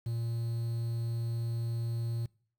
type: tone with quantisation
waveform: triangle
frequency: 116.3 Hz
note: A#2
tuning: 4 cents flat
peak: -29 dBFS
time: 0.06-2.26 s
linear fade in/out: 5 ms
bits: 9
effects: noise-tail reverb RT60 0.5 s tail -24 dB re dry